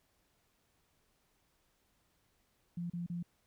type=tone bursts; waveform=sine; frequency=173 Hz; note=F3; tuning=16 cents flat; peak=-36 dBFS; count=3; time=2.77-3.228 s; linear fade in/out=5 ms; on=130 ms; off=34 ms; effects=pink hiss -75 dBFS RMS until 3.46 s